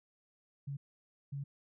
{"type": "tone bursts at uneven times", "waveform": "sine", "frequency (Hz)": 140.1, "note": "C#3", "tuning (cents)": 19, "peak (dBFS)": -37, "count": 2, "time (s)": [[0.67, 0.77], [1.32, 1.44]], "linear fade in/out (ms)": 10, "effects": []}